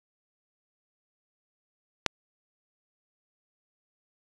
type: click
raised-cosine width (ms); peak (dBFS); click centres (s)
0.2; -4; 2.063
effects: resampled to 22050 Hz